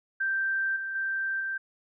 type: tone with level steps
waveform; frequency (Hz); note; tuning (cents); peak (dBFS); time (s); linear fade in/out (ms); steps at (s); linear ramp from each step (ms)
sine; 1568; G6; 0; -25 / -31 / -27 / -29; 0.2-1.58; 10; 0.76 / 0.95 / 1.4; 5
effects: none